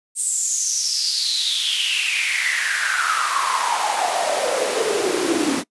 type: noise with high-pass filter sweep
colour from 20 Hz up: pink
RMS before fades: -21 dBFS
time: 0.15-5.64 s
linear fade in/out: 50 ms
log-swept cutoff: 8600 to 270 Hz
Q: 7.4
effects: noise-tail reverb RT60 0.1 s tail -23 dB re dry + resampled to 24000 Hz